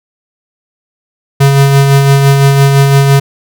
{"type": "tone with tremolo", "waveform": "square", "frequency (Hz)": 138.59, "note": "C#3", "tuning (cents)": 0, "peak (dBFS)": -3, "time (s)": [1.4, 3.2], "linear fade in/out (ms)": 10, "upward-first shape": "sine", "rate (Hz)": 5.9, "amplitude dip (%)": 35, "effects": []}